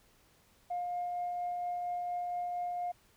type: tone with tremolo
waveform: sine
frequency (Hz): 709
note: F5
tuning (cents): +26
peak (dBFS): -31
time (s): 0.7-2.92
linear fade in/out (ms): 10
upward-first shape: triangle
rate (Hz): 4.3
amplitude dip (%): 25
effects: tanh soft clip ceiling -29 dBFS + pink hiss -66 dBFS RMS until 3.16 s